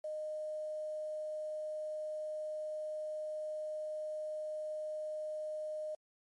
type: tone with quantisation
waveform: sine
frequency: 615 Hz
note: D#5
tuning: 20 cents flat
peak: -37 dBFS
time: 0.04-5.95 s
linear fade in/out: 5 ms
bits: 10
effects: MP3 48 kbps